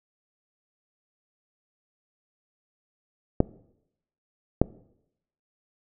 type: clicks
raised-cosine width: 2 ms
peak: -4 dBFS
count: 2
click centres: 3.404 / 4.616 s
effects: noise-tail reverb RT60 0.8 s tail -21 dB re dry